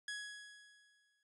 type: tone with exponential decay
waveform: sawtooth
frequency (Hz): 1673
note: G#6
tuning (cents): +12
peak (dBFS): -36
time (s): 0.08-1.23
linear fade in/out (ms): 2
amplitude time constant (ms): 250
effects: resampled to 24000 Hz